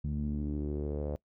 sawtooth tone with low-pass filter sweep, 73.42 Hz, D2, in tune, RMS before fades -34 dBFS, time 0.04-1.16 s, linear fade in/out 0 ms, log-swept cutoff 180 to 570 Hz, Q 3.8, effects noise-tail reverb RT60 0.1 s tail -22 dB re dry

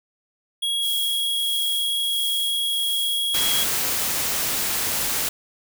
square tone, 3310 Hz, G#7, 6 cents flat, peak -22 dBFS, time 0.62-3.64 s, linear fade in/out 10 ms
violet noise with tremolo, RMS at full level -30 dBFS, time 0.8-4.08 s, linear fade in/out 50 ms, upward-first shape sine, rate 1.5 Hz, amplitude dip 45%
white noise, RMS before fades -24 dBFS, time 3.34-5.29 s, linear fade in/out 5 ms
effects none

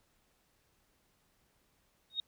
sine tone with exponential growth, 3729 Hz, A#7, in tune, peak -28 dBFS, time 2.1-2.2 s, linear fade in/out 2 ms, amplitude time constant 21 ms, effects pink hiss -73 dBFS RMS until 2.27 s

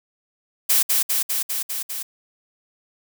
blue noise with echo, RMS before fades -17 dBFS, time 0.69-0.83 s, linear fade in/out 10 ms, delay 200 ms, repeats 6, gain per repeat -2 dB, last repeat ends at 2.03 s, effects none

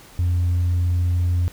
triangle tone with tanh clipping, 87.9 Hz, F2, 12 cents sharp, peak -17 dBFS, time 0.19-1.48 s, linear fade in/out 0 ms, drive 6 dB, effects pink hiss -46 dBFS RMS until 1.52 s

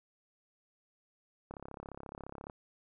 click train, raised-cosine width 1 ms, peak -30 dBFS, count 35, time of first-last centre 1.51-2.498 s, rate 34.4 Hz, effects none

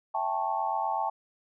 sine chord, A dominant seventh, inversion second, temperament just, 660 / 792 / 880 / 1100 Hz, E5 / G5 / A5 / C#6, +2 / +18 / 0 / -14 cents, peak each -36 / -31 / -30 / -35 dBFS, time 0.14-1.1 s, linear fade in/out 10 ms, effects none

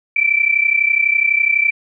sine tone pair together, 2317 / 2349 Hz, D7 / D7, -24 / 0 cents, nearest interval unison, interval 24 cents, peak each -15 dBFS, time 0.16-1.71 s, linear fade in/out 5 ms, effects none

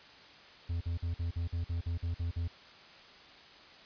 triangle tone bursts, 85 Hz, F2, 46 cents flat, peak -29 dBFS, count 11, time 0.69-2.48 s, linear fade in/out 10 ms, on 120 ms, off 47 ms, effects white hiss -54 dBFS RMS until 3.85 s + resampled to 11025 Hz

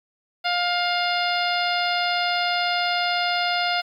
harmonic tone, 706 Hz, F5, 19 cents sharp, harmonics 1 / 2 / 3 / 4 / 5 / 6 / 7, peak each -24 / -27 / -29 / -30 / -31 / -32 / -32 dBFS, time 0.44-3.82 s, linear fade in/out 20 ms, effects 9-bit

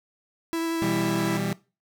45% pulse tone with vibrato, 330 Hz, E4, 2 cents sharp, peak -25 dBFS, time 0.53-1.37 s, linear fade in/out 0 ms, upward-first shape triangle, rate 11 Hz, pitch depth 11 cents each way
sawtooth chord, E minor, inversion second, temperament just, 123.61 / 164.81 / 197.78 Hz, B2 / E3 / G3, +2 / 0 / +16 cents, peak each -28 / -26 / -24 dBFS, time 0.82-1.53 s, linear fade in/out 0 ms
effects noise-tail reverb RT60 0.3 s tail -20 dB re dry

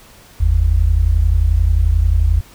sine tone pair together, 48.88 / 80.2 Hz, G1 / E2, -4 / -47 cents, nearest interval major sixth, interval 857 cents, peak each -13 dBFS, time 0.4-2.41 s, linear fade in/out 10 ms, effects pink hiss -44 dBFS RMS until 2.54 s

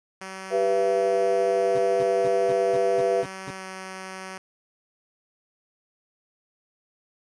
5% pulse tone with pitch glide, 190.2 to 188.89 Hz, F#3 to F#3, +48 to +36 cents, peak -24 dBFS, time 0.21-4.38 s, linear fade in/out 5 ms, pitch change -12 cents, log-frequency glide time 3.57-3.62 s
sine chord, E minor, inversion first, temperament equal with one note detuned, 392 / 493.9 / 676.2 Hz, G4 / B4 / E5, 0 / 0 / +44 cents, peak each -25 / -23 / -24 dBFS, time 0.5-3.25 s, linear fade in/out 50 ms
20% pulse tone bursts, 138.59 Hz, C#3, in tune, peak -29 dBFS, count 8, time 1.75-3.508 s, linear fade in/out 2 ms, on 36 ms, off 210 ms
effects resampled to 22050 Hz

